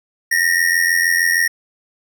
square ring-modulated tone, 1864.7 Hz, A#6, in tune, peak -11 dBFS, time 0.31-1.48 s, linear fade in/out 10 ms, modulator 43.2 Hz, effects none

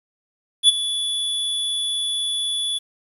square tone with ADSR envelope, 3436 Hz, A7, 42 cents flat, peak -8 dBFS, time 0.63-2.79 s, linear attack 56 ms, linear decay 20 ms, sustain -14 dB, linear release 17 ms, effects resampled to 32000 Hz + 8-bit

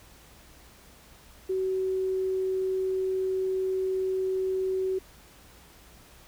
sine tone, 377.3 Hz, F#4, 34 cents sharp, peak -25 dBFS, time 1.49-4.99 s, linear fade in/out 10 ms, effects added 60 Hz sine -58 dBFS peak until 6.27 s + pink hiss -54 dBFS RMS until 6.27 s

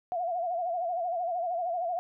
sine tone with vibrato, 698.5 Hz, F5, in tune, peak -28 dBFS, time 0.12-1.99 s, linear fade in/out 0 ms, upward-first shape sine, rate 13 Hz, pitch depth 90 cents each way, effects none

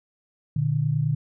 sine tone pair together, 120.2 / 149.79 Hz, B2 / D3, -46 / +35 cents, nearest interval major third, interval 381 cents, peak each -25 / -22 dBFS, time 0.56-1.15 s, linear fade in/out 5 ms, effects none

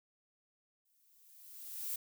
violet noise with exponential growth, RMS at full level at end -37 dBFS, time 0.85-1.96 s, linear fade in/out 5 ms, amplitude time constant 240 ms, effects none

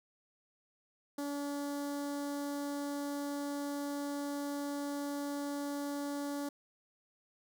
sawtooth tone with notch filter, 285.9 Hz, D4, 46 cents flat, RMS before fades -38 dBFS, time 1.18-6.49 s, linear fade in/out 5 ms, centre 2500 Hz, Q 0.82, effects none

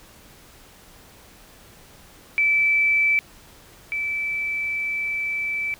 sine tone pair in turn, 2317 / 2317 Hz, D7 / D7, -24 / -24 cents, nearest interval unison, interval 0 cents, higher neither, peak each -16 / -23 dBFS, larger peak first, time 2.38-3.19 / 3.92-5.74 s, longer second, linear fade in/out 0 ms, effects pink hiss -49 dBFS RMS until 5.79 s

